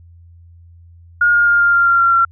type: tone with pitch steps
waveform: sine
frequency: 1427 / 1418 / 1409 / 1400.1 / 1391.2 / 1382.4 / 1373.6 / 1364.9 Hz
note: F6 / F6 / F6 / F6 / F6 / F6 / F6 / F6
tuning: +37 / +26 / +15 / +4 / -7 / -18 / -29 / -40 cents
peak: -9 dBFS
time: 1.21-2.25 s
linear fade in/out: 5 ms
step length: 130 ms
effects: added 85 Hz sine -40 dBFS peak until 2.31 s